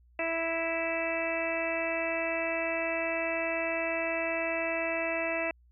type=harmonic tone; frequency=329.6 Hz; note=E4; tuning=in tune; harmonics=1 / 2 / 3 / 4 / 5 / 6 / 7 / 8; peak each=-38 / -32 / -42 / -43 / -43 / -37 / -39 / -35 dBFS; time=0.19-5.51 s; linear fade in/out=2 ms; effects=added 60 Hz sine -58 dBFS peak until 5.71 s